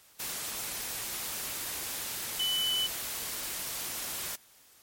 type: tone in noise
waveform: sine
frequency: 3000 Hz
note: F#7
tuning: 23 cents sharp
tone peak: -27 dBFS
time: 2.39-2.87 s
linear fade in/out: 10 ms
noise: white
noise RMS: -36 dBFS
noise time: 0.19-4.36 s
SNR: +6 dB
effects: white hiss -59 dBFS RMS until 4.82 s + MP3 64 kbps